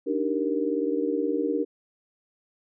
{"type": "chord", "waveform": "sine", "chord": "Eb major seventh", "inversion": "third", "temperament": "just", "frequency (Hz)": [291.7, 311.1, 388.9, 466.7], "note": ["D4", "Eb4", "G4", "Bb4"], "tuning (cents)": [-12, 0, -14, 2], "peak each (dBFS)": [-28, -30, -30, -28], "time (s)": [0.06, 1.65], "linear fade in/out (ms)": 20, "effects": []}